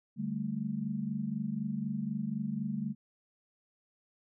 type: chord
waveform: sine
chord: D suspended fourth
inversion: none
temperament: equal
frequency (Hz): 146.83 / 196 / 220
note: D3 / G3 / A3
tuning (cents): 0 / 0 / 0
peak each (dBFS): -39 / -36 / -35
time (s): 0.16-2.95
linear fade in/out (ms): 50
effects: none